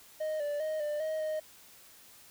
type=tone with pitch steps; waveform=triangle; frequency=621 / 584 / 623 / 595 / 628 / 621 Hz; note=D#5 / D5 / D#5 / D5 / D#5 / D#5; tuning=-3 / -10 / +2 / +22 / +16 / -3 cents; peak=-29 dBFS; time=0.2-1.4 s; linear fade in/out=10 ms; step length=200 ms; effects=white hiss -56 dBFS RMS until 2.3 s